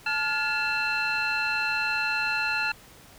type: tone cluster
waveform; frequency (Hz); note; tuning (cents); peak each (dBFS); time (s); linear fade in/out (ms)
sine; 867 / 1416 / 1715 / 2670 / 4134; A5 / F6 / A6 / E7 / C8; -26 / +23 / -45 / +22 / -22; -32 / -28 / -32 / -27 / -34; 0.06-2.72; 5
effects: tanh soft clip ceiling -17 dBFS + pink hiss -51 dBFS RMS until 3.18 s